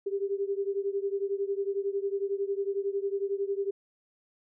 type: beating tone pair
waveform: sine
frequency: 393.1 / 404.1 Hz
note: G4 / G#4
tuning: +5 / -47 cents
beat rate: 11 Hz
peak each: -30 / -32 dBFS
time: 0.06-3.71 s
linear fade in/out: 10 ms
effects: none